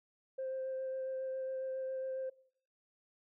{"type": "tone with vibrato", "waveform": "sine", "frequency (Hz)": 525, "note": "C5", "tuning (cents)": 6, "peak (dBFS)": -35, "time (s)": [0.38, 2.3], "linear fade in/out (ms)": 10, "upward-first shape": "sine", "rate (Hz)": 7.3, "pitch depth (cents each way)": 11, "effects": ["noise-tail reverb RT60 0.6 s tail -22 dB re dry", "tanh soft clip ceiling -33 dBFS"]}